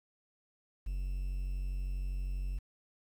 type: tone with quantisation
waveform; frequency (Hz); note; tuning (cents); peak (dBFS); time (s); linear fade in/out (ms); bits
triangle; 46.25; F#1; 0; -31; 0.86-2.59; 10; 10
effects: none